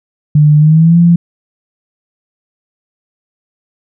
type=tone with pitch glide; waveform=sine; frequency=149.9 to 171.2 Hz; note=D3 to F3; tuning=+36 to -34 cents; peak=-3 dBFS; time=0.35-1.16 s; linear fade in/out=5 ms; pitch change=+230 cents; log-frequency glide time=0.58-0.98 s; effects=none